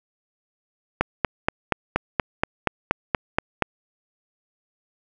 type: click train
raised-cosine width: 0.5 ms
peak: -3 dBFS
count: 12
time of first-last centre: 1.01-3.623 s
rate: 4.21 Hz
effects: none